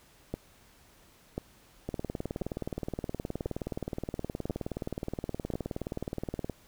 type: two click trains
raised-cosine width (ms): 2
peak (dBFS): -20 / -19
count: 89 / 6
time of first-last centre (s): 1.89-6.497 / 0.34-5.538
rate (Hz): 19.1 / 0.962
effects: pink hiss -60 dBFS RMS until 6.67 s